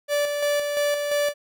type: tone with tremolo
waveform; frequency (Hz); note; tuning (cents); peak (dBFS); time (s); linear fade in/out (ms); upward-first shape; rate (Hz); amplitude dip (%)
45% pulse; 582; D5; -16; -20; 0.08-1.34; 50; square; 2.9; 40
effects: none